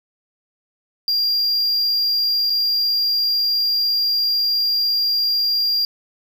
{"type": "tone with dropouts", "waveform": "triangle", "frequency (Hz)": 4781, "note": "D8", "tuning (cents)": 30, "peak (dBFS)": -15, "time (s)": [1.08, 5.85], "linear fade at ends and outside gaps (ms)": 1, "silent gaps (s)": [2.498, 2.502], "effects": ["8-bit"]}